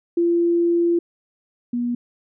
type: tone pair in turn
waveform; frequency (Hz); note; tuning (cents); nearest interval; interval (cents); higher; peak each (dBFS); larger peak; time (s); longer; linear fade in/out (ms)
sine; 342.3 / 241.2; F4 / B3; -35 / -41; tritone; 606; first; -15 / -20; first; 0.17-0.99 / 1.73-1.95; first; 5
effects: none